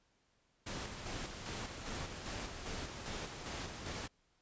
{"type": "noise with tremolo", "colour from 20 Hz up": "pink", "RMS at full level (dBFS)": -42, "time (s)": [0.66, 4.08], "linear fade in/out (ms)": 10, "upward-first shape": "square", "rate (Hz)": 2.5, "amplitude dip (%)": 40, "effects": ["pink hiss -75 dBFS RMS until 4.41 s", "resampled to 16000 Hz"]}